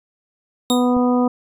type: tone with exponential decay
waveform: sawtooth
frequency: 3713 Hz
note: A#7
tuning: 8 cents flat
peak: -15 dBFS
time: 0.7-0.94 s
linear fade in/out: 0 ms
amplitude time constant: 51 ms
type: harmonic tone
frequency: 247.5 Hz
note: B3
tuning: 4 cents sharp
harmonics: 1 / 2 / 3 / 4 / 5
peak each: -15 / -21 / -25 / -27 / -29 dBFS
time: 0.7-1.28 s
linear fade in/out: 5 ms
type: click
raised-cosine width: 5 ms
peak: -21 dBFS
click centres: 0.967 s
effects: resampled to 32000 Hz